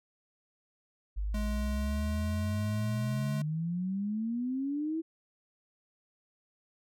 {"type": "exponential sweep", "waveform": "sine", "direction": "up", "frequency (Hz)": [48.69, 330], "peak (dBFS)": -30, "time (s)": [1.16, 5.02], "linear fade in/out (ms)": 20}
{"type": "tone with pitch glide", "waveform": "square", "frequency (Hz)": [210.3, 212.1], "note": ["G#3", "G#3"], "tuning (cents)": [22, 37], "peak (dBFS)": -35, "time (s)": [1.34, 3.42], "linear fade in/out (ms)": 5, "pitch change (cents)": 15, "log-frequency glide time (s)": [1.75, 1.96]}
{"effects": []}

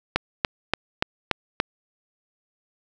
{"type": "click train", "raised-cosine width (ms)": 0.3, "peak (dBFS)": -3, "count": 6, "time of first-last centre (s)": [0.16, 1.601], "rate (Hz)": 3.47, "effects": []}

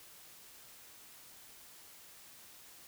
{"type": "silence", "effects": ["white hiss -56 dBFS RMS until 2.87 s"]}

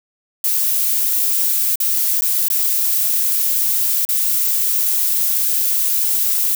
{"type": "noise with dropouts", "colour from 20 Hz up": "violet", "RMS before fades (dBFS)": -17, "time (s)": [0.44, 6.55], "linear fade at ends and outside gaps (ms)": 2, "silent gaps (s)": [[1.757, 1.801], [2.21, 2.22], [2.484, 2.501], [4.051, 4.089]], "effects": []}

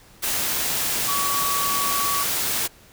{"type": "tone in noise", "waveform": "sine", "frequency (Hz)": 1133, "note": "C#6", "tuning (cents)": 37, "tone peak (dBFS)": -24, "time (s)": [1.07, 2.24], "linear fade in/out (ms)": 20, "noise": "white", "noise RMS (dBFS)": -24, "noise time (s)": [0.22, 2.68], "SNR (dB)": -3, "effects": ["pink hiss -51 dBFS RMS until 2.92 s"]}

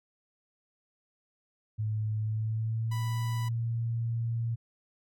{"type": "tone with pitch glide", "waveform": "sine", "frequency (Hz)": [108, 115.75], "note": ["A2", "A#2"], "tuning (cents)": [-32, -12], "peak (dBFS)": -28, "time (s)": [1.78, 4.56], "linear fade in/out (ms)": 20, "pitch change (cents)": 120, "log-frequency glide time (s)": [2.19, 3.21]}
{"type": "tone", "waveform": "sawtooth", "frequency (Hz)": 987.8, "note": "B5", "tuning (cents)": 0, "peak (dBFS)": -36, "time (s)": [2.91, 3.49], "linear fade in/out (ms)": 10}
{"effects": []}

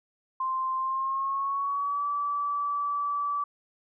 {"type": "tone with pitch glide", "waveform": "sine", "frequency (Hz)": [1046.5, 1154.5], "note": ["C6", "D6"], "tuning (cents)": [0, -30], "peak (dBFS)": -26, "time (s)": [0.4, 3.44], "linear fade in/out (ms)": 5, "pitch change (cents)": 170, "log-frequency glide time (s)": [0.78, 2.06], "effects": []}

